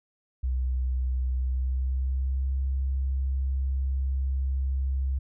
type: tone with pitch glide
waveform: sine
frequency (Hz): 63.6 to 66.61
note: C2 to C2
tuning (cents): -48 to +32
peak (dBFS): -24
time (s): 0.43-5.19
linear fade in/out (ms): 10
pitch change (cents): +80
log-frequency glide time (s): 1.34-2.55
effects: none